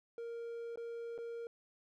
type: tone with dropouts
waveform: triangle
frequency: 466.2 Hz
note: A#4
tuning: in tune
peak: -39 dBFS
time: 0.18-1.47 s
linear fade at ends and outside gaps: 1 ms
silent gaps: 0.758-0.774 / 1.179-1.186 s
effects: none